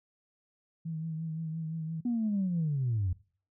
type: tone with vibrato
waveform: sine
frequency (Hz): 160.6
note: E3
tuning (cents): -45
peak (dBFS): -33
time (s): 0.85-2.01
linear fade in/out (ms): 10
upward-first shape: triangle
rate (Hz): 5.8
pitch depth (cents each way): 47
type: linear sweep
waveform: sine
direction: down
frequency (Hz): 246.9 to 84.7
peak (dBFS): -26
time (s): 2.05-3.13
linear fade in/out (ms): 5
effects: noise-tail reverb RT60 0.4 s tail -19 dB re dry + tanh soft clip ceiling -23 dBFS